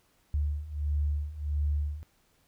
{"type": "beating tone pair", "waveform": "sine", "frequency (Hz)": [72.6, 74.1], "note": ["D2", "D2"], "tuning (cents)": [-19, 16], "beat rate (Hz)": 1.5, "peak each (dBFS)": [-32, -29], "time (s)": [0.34, 2.03], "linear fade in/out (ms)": 0, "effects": ["pink hiss -68 dBFS RMS until 2.47 s"]}